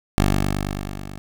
10% pulse tone with level ramp, 49.22 Hz, G1, 8 cents sharp, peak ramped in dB -6 to -26 dBFS, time 0.18-1.18 s, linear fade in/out 0 ms, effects none

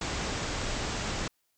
pink low-pass noise, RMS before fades -33 dBFS, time 0.01-1.28 s, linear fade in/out 5 ms, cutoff 7900 Hz, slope 96 dB/octave, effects white hiss -75 dBFS RMS until 1.57 s

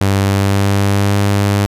sawtooth tone with pitch glide, 98 to 100.81 Hz, G2 to G2, 0 to +49 cents, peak -7 dBFS, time 0.01-1.66 s, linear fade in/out 0 ms, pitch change +49 cents, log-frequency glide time 0.13-1.22 s, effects resampled to 32000 Hz

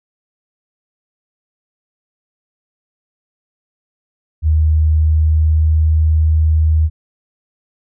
sine tone with pitch glide, 77.9 to 78.58 Hz, D#2 to D#2, +3 to +18 cents, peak -9 dBFS, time 4.42-6.9 s, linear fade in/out 50 ms, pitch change +15 cents, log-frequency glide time 4.91-5.9 s, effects none

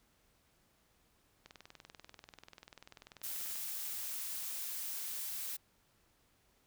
click train, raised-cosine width 0.2 ms, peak -34 dBFS, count 44, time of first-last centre 1.46-3.558 s, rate 20.5 Hz
blue noise, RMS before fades -41 dBFS, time 3.23-5.57 s, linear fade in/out 10 ms
effects pink hiss -72 dBFS RMS until 6.66 s

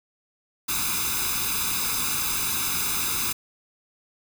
white noise with comb filter, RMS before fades -26 dBFS, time 0.68-3.33 s, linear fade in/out 10 ms, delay 0.8 ms, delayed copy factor +0.9, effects none

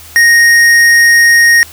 triangle tone with hard clipping, 1864.7 Hz, A#6, in tune, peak -5 dBFS, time 0.16-1.63 s, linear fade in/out 0 ms, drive 15 dB, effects added 81 Hz sine -38 dBFS peak until 1.72 s + white hiss -34 dBFS RMS until 1.72 s

